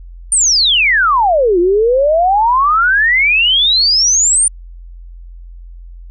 sine exponential two-way sweep, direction down then up, 9260 to 340 to 9260 Hz, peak -8 dBFS, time 0.32-4.48 s, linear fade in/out 2 ms, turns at 1.59 s, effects added 43 Hz sine -30 dBFS peak until 6.1 s

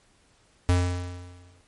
square tone with exponential decay, 89.2 Hz, F2, 37 cents sharp, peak -17 dBFS, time 0.69-1.61 s, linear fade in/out 0 ms, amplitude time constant 200 ms, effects pink hiss -62 dBFS RMS until 1.67 s + MP3 48 kbps

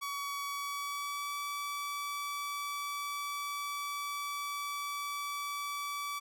sawtooth tone with pitch glide, 1132 to 1150.5 Hz, C#6 to D6, +36 to -36 cents, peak -32 dBFS, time 0.01-6.2 s, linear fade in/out 20 ms, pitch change +28 cents, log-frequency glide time 0.46-1.36 s, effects none

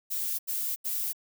violet noise bursts, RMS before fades -31 dBFS, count 3, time 0.1-1.132 s, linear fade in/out 20 ms, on 290 ms, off 81 ms, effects none

